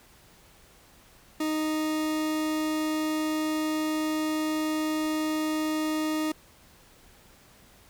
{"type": "tone", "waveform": "40% pulse", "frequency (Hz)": 310.3, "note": "D#4", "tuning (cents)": -5, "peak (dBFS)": -25, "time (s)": [1.4, 6.32], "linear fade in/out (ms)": 5, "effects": ["pink hiss -56 dBFS RMS until 7.89 s"]}